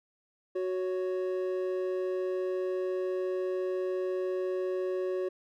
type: tone pair together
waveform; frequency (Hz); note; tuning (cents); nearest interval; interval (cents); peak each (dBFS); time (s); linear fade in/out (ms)
triangle; 370 / 555.8; F#4 / C#5; 0 / +4; perfect fifth; 704; -28 / -34; 0.55-5.29; 10
effects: none